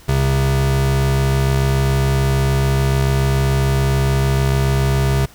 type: tone pair together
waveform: square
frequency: 67.22 / 134.1 Hz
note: C2 / C3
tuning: +47 / +43 cents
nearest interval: octave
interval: 1196 cents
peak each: -19 / -16 dBFS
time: 0.08-5.26 s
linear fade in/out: 10 ms
effects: pink hiss -45 dBFS RMS until 5.34 s